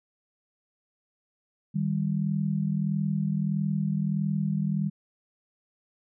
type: tone pair together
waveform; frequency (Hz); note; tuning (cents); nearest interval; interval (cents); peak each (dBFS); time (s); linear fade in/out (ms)
sine; 155.56 / 197.13; D#3 / G3; 0 / +10; major third; 410; -27 / -27; 1.74-4.9; 20
effects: none